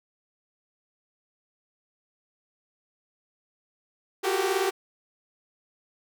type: tone cluster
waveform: sawtooth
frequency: 355.2 / 379 / 396.8 / 457.5 Hz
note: F4 / F#4 / G4 / A#4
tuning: +29 / +42 / +21 / -32 cents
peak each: -29 / -23 / -24 / -30 dBFS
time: 4.23-4.71 s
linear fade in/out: 20 ms
effects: none